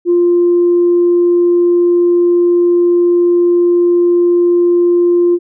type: tone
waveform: sine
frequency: 349.2 Hz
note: F4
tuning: in tune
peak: -6 dBFS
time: 0.05-5.39 s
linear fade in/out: 50 ms
effects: tanh soft clip ceiling -3 dBFS